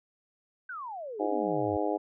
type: exponential sweep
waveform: sine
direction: down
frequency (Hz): 1563 to 86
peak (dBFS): -36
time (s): 0.69-1.77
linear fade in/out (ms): 5
type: harmonic tone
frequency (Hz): 103.83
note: G#2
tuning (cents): 0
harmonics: 3 / 4 / 5 / 6 / 7 / 8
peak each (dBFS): -32 / -33 / -34 / -35 / -35 / -36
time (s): 1.19-1.98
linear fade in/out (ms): 20
effects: none